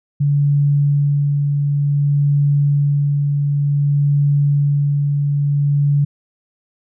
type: tone with tremolo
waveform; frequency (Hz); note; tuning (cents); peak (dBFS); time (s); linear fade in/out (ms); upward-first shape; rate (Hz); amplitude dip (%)
sine; 143.5; D3; -40; -11; 0.2-6.05; 10; sine; 0.55; 30
effects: none